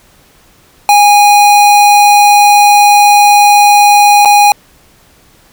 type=tone with dropouts; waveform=square; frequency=822 Hz; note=G#5; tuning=18 cents flat; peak=-3 dBFS; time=0.89-4.52 s; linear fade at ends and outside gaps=1 ms; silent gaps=4.25-4.256 s; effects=pink hiss -45 dBFS RMS until 5.52 s